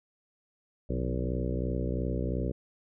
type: harmonic tone with a mistuned harmonic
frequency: 62.9 Hz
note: B1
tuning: 32 cents sharp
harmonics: 1 / 2 / 3 / 4 / 5 / 6 / 7 / 8 / 9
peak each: -32 / -35 / -37 / -38 / -39 / -40 / -40 / -41 / -42 dBFS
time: 0.89-2.52 s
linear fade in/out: 10 ms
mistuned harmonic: 3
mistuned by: -64 cents
effects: none